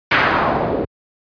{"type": "noise with low-pass filter sweep", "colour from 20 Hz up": "white", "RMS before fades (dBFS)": -17, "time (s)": [0.11, 0.85], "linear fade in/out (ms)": 5, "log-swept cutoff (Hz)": [2100, 420], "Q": 1.6, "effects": ["high-pass 60 Hz 12 dB/octave", "resampled to 11025 Hz"]}